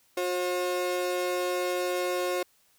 35% pulse tone pair together, 359.3 / 538.3 Hz, F4 / C5, +49 / +49 cents, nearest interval perfect fifth, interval 700 cents, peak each -28 dBFS, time 0.17-2.43 s, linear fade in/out 5 ms, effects white hiss -65 dBFS RMS until 2.78 s

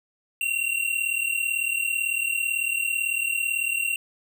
square tone pair together, 2727 / 2765 Hz, F7 / F7, -42 / -18 cents, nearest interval unison, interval 24 cents, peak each -27 dBFS, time 0.41-3.96 s, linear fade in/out 2 ms, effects none

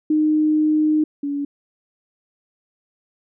sine tone pair in turn, 307.1 / 284.9 Hz, D#4 / C#4, -23 / +48 cents, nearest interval minor second, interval 129 cents, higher first, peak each -14 / -21 dBFS, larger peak first, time 0.1-1.04 / 1.23-1.45 s, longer first, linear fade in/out 5 ms, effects none

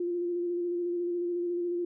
sine tone with vibrato, 349.2 Hz, F4, in tune, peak -28 dBFS, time 0-1.85 s, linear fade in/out 5 ms, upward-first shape square, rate 14 Hz, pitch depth 19 cents each way, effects none

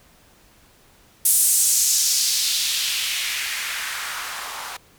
blue noise with band-pass filter sweep, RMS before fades -22 dBFS, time 1.25-4.77 s, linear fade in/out 5 ms, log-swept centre 10000 to 850 Hz, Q 1.7, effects pink hiss -54 dBFS RMS until 4.98 s

